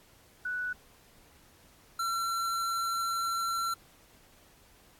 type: tone pair in turn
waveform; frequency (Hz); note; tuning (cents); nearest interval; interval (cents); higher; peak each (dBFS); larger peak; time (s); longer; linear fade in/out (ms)
sine / square; 1480 / 1356.3; F#6 / E6; 0 / +49; major second; 151; first; -31 / -30; second; 0.45-0.73 / 1.99-3.74; second; 5
effects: pink hiss -60 dBFS RMS until 4.99 s + AAC 64 kbps